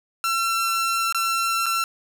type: tone with dropouts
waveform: sawtooth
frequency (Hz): 1351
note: E6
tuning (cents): +42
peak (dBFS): -17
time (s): 0.24-1.84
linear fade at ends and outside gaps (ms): 1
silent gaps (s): 1.125-1.146 / 1.659-1.664
effects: none